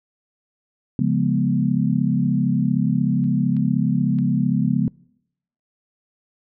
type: chord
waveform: sine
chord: C# dominant seventh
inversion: none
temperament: equal with one note detuned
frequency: 138.59 / 174.61 / 207.7 / 244.8 Hz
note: C#3 / E#3 / G#3 / B3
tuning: 0 / 0 / 0 / -15 cents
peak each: -22 dBFS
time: 0.99-4.88 s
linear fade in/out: 2 ms
type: clicks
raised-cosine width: 0.3 ms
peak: -40 / -31 / -30 dBFS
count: 3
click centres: 3.241 / 3.567 / 4.187 s
effects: noise-tail reverb RT60 0.8 s tail -26 dB re dry